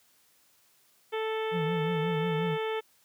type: harmonic tone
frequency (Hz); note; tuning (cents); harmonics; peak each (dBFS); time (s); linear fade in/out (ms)
440; A4; 0; 1 / 2 / 3 / 4 / 5 / 6 / 7 / 8; -30 / -37 / -41 / -43 / -42 / -47 / -45 / -48; 1.12-2.81; 20
type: tone with vibrato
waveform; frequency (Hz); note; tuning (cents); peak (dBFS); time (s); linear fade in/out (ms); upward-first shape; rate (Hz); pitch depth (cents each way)
triangle; 165.1; E3; +3; -27; 1.51-2.58; 50; triangle; 5.6; 130
effects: white hiss -65 dBFS RMS until 3.04 s + high-pass 80 Hz 12 dB/octave